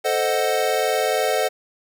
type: chord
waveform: square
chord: A diminished seventh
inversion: none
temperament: equal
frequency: 440 / 523.3 / 622.3 / 740 Hz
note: A4 / C5 / Eb5 / Gb5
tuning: 0 / 0 / 0 / 0 cents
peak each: -25 dBFS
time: 0.04-1.49 s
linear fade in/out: 20 ms
effects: none